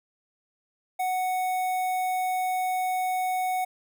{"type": "tone with notch filter", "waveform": "square", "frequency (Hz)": 740, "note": "F#5", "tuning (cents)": 0, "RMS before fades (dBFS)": -27, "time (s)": [0.99, 3.65], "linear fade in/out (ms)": 10, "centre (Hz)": 4700, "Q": 0.68, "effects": []}